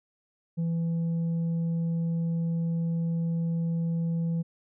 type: tone with tanh clipping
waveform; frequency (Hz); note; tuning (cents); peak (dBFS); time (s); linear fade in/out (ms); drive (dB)
sine; 166.6; E3; +19; -26; 0.57-4.43; 20; 3
effects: none